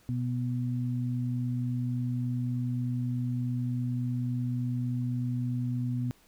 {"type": "tone pair together", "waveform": "sine", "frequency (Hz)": [123.4, 246.8], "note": ["B2", "B3"], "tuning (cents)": [-1, -1], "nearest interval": "octave", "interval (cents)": 1200, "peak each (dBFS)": [-29, -33], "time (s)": [0.09, 6.11], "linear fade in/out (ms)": 0, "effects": ["pink hiss -62 dBFS RMS until 6.27 s"]}